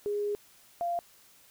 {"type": "tone pair in turn", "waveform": "sine", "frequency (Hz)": [412.4, 691.8], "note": ["G#4", "F5"], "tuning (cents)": [-12, -17], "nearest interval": "major sixth", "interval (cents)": 895, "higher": "second", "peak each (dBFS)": -28, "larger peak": "neither", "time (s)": [[0.06, 0.35], [0.81, 0.99]], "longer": "first", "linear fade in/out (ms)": 0, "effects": ["white hiss -59 dBFS RMS until 1.5 s"]}